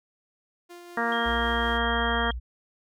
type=tone with tremolo; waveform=sawtooth; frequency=349.2 Hz; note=F4; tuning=in tune; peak=-38 dBFS; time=0.69-1.79 s; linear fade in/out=20 ms; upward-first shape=sine; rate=5.3 Hz; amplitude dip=25%
type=harmonic tone; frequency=233.1 Hz; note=A#3; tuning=in tune; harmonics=1 / 2 / 3 / 4 / 5 / 6 / 7 / 8; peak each=-32 / -32 / -32 / -32 / -32 / -32 / -32 / -32 dBFS; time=0.97-2.31 s; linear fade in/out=5 ms
type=tone; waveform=sine; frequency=3222 Hz; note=G7; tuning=47 cents sharp; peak=-33 dBFS; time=1.12-2.32 s; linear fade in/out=2 ms
type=tone with vibrato; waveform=sine; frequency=60 Hz; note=B1; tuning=49 cents flat; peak=-30 dBFS; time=1.25-2.4 s; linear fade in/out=20 ms; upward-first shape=triangle; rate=9.5 Hz; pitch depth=10 cents each way
effects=none